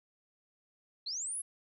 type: linear sweep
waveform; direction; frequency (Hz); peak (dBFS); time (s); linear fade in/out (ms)
sine; up; 3979 to 11175; -35; 1.06-1.42; 10
effects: none